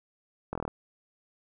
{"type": "slowing click train", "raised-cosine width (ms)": 1, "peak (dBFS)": -18, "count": 7, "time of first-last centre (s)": [0.53, 0.679], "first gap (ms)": 23, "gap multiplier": 1.03, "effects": []}